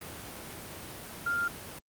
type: tone in noise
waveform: sine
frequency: 1396.9 Hz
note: F6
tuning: in tune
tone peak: -27 dBFS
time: 1.26-1.48 s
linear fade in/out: 5 ms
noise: pink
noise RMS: -42 dBFS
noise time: 0.01-1.79 s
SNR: +12 dB
effects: high-pass 80 Hz 12 dB/octave + Opus 32 kbps